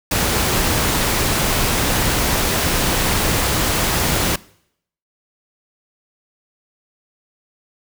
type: noise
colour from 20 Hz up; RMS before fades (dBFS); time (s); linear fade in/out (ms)
pink; -18; 0.11-4.36; 5
effects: noise-tail reverb RT60 0.7 s tail -22 dB re dry